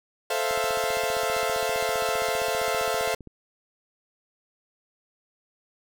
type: chord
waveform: sawtooth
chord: F major seventh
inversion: first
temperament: equal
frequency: 440 / 523.3 / 659.3 / 698.5 Hz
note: A4 / C5 / E5 / F5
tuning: 0 / 0 / 0 / 0 cents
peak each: -26 dBFS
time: 0.3-3.15 s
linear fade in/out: 5 ms
type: click train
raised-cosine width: 3 ms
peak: -30 dBFS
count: 43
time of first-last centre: 0.51-3.273 s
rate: 15.2 Hz
effects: none